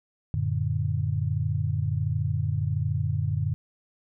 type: chord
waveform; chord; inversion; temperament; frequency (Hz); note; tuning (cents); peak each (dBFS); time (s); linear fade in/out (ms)
sine; Gb augmented; none; equal with one note detuned; 92.5 / 113.88 / 146.83; Gb2 / Bb2 / D3; 0 / -40 / 0; -28; 0.34-3.54; 0
effects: none